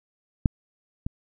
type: clicks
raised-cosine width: 5 ms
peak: -6 / -16 dBFS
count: 2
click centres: 0.458 / 1.065 s
effects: none